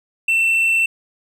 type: tone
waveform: triangle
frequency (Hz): 2686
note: E7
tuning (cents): +32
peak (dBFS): -12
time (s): 0.28-0.86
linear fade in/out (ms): 5
effects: none